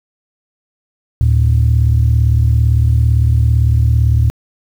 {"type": "tone pair together", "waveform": "sine", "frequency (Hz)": [75.82, 113.6], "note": ["D#2", "A#2"], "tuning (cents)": [-44, -44], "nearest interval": "perfect fifth", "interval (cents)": 700, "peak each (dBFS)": -10, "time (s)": [1.21, 4.3], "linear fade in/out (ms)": 0, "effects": ["tanh soft clip ceiling -3 dBFS", "7-bit"]}